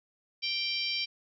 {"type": "harmonic tone", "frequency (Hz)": 784, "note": "G5", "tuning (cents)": 0, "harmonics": [3, 4, 5, 6, 7], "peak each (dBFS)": [-35, -35, -39, -35, -37], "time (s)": [0.42, 1.06], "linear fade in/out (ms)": 20, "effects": []}